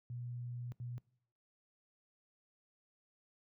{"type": "tone bursts at uneven times", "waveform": "sine", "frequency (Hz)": 121.5, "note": "B2", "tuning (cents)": -28, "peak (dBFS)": -40, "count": 2, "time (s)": [[0.1, 0.72], [0.8, 0.98]], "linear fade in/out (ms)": 0, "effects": ["noise-tail reverb RT60 0.6 s tail -22 dB re dry", "high-pass 80 Hz 12 dB/octave"]}